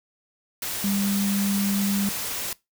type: tone in noise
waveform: sine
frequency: 199.4 Hz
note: G3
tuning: 30 cents sharp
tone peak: -22 dBFS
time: 0.84-2.09 s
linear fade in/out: 2 ms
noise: white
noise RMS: -30 dBFS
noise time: 0.62-2.53 s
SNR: +5 dB
effects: noise-tail reverb RT60 0.2 s tail -21 dB re dry